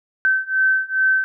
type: beating tone pair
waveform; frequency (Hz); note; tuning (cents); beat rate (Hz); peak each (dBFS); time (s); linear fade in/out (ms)
sine; 1539 / 1541.4; G6 / G6; -32 / -30; 2.4; -19 / -18; 0.25-1.24; 0
effects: none